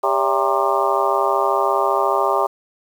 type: harmonic tone with a mistuned harmonic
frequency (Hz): 132.9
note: C3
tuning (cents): +27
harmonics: 3 / 4 / 5 / 6 / 7 / 8 / 9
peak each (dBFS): -23 / -23 / -23 / -23 / -23 / -23 / -23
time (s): 0.03-2.47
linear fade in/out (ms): 10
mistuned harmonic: 4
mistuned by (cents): +120
effects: 7-bit